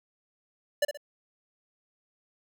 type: tone with echo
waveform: square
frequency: 584 Hz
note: D5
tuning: 10 cents flat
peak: -22 dBFS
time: 0.82-0.85 s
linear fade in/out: 5 ms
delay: 62 ms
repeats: 2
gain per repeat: -9 dB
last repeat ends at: 0.974 s
effects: none